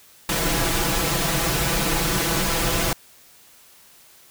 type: noise with comb filter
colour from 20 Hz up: pink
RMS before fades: -22 dBFS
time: 0.29-2.93 s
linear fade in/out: 2 ms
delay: 6 ms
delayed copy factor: +1
effects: white hiss -51 dBFS RMS until 4.3 s